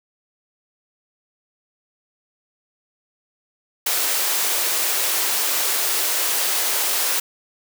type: high-pass noise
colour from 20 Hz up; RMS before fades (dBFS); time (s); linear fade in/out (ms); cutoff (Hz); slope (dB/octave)
white; -21; 3.86-7.2; 5; 350; 24
effects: none